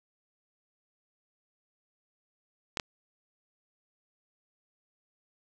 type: clicks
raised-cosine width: 0.2 ms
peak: -13 dBFS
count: 2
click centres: 2.772 / 2.798 s
effects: 8-bit